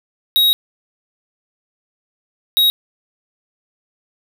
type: tone bursts at uneven times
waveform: square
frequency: 3800 Hz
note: A#7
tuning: 33 cents sharp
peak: -11 dBFS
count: 2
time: 0.36-0.53 / 2.57-2.7 s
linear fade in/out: 0 ms
effects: none